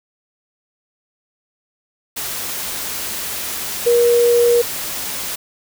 sine tone in noise, 476 Hz, A#4, 36 cents sharp, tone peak -10 dBFS, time 3.86-4.62 s, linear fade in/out 10 ms, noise white, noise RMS -25 dBFS, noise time 2.16-5.36 s, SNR +12 dB, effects none

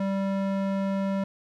square tone with band-pass filter, 195.2 Hz, G3, 7 cents flat, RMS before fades -27 dBFS, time 0-1.24 s, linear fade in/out 5 ms, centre 450 Hz, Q 0.6, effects none

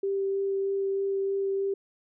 sine tone with vibrato, 392 Hz, G4, in tune, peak -25 dBFS, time 0.03-1.74 s, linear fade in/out 5 ms, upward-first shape sine, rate 3.2 Hz, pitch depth 8 cents each way, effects none

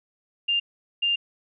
sine tone bursts at uneven times, 2800 Hz, F7, 4 cents sharp, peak -20 dBFS, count 2, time 0.48-0.6 / 1.02-1.16 s, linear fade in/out 10 ms, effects none

